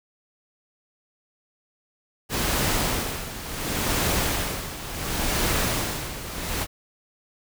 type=noise with tremolo; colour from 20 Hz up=pink; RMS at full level=-23 dBFS; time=2.29-6.67 s; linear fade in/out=50 ms; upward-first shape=sine; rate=0.7 Hz; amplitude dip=75%; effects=none